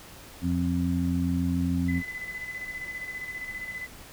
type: harmonic tone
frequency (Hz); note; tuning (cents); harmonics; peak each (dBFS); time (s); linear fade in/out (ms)
87.31; F2; 0; 1 / 2 / 3; -29 / -28 / -27; 0.41-2.03; 50
type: tone with tremolo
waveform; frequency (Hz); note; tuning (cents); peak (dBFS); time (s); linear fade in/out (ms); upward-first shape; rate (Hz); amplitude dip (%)
sine; 2012; B6; +32; -32; 1.88-3.87; 10; square; 15; 50
effects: pink hiss -47 dBFS RMS until 4.12 s